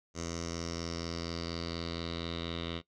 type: tone with low-pass filter sweep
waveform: 10% pulse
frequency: 84.2 Hz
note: E2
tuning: 37 cents sharp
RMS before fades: -38 dBFS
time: 0.14-2.82 s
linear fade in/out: 50 ms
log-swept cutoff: 6400 to 3500 Hz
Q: 5.6
effects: noise-tail reverb RT60 0.1 s tail -18 dB re dry